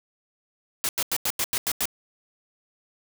white noise bursts, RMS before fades -25 dBFS, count 8, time 0.84-1.855 s, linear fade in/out 0 ms, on 49 ms, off 89 ms, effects none

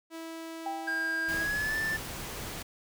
sawtooth tone, 326.9 Hz, E4, 14 cents flat, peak -35 dBFS, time 0.1-1.48 s, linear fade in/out 50 ms
sine tone with exponential decay, 790 Hz, G5, 13 cents sharp, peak -30 dBFS, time 0.66-1.45 s, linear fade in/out 2 ms, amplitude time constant 170 ms
triangle tone with pitch glide, 1611 to 1767 Hz, G6 to A6, +47 to +7 cents, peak -27 dBFS, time 0.87-1.97 s, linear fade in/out 10 ms, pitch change +160 cents, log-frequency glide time 1.29-1.78 s
pink noise, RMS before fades -39 dBFS, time 1.28-2.63 s, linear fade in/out 10 ms
effects none

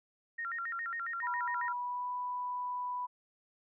sine tone with vibrato, 1597 Hz, G6, 32 cents sharp, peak -35 dBFS, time 0.38-1.73 s, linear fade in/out 10 ms, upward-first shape square, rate 7.3 Hz, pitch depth 260 cents each way
sine tone with pitch glide, 977 to 989.5 Hz, B5 to B5, -19 to +3 cents, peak -34 dBFS, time 1.22-3.07 s, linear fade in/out 20 ms, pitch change +22 cents, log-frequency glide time 1.74-2.08 s
effects none

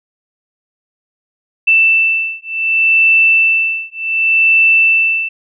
sine beating tone pair, 2660 / 2660.67 Hz, E7 / E7, +15 / +15 cents, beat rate 0.67 Hz, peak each -12 dBFS, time 1.67-5.29 s, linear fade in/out 10 ms, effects none

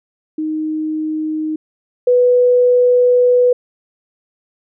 sine tone pair in turn, 311.1 / 493.8 Hz, D#4 / B4, 0 / 0 cents, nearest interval minor sixth, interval 800 cents, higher second, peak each -17 / -8 dBFS, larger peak second, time 0.38-1.56 / 2.07-3.53 s, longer second, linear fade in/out 5 ms, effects none

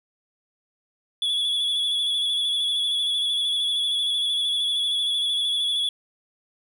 triangle tone with vibrato, 3403 Hz, G#7, 41 cents sharp, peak -20 dBFS, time 1.22-5.89 s, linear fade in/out 2 ms, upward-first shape square, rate 13 Hz, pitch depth 26 cents each way, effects none

